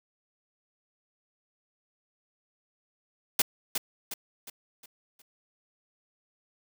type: noise with echo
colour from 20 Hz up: white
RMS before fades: -22 dBFS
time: 3.39-3.42 s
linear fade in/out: 5 ms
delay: 360 ms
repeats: 5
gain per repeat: -7 dB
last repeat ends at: 5.22 s
effects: none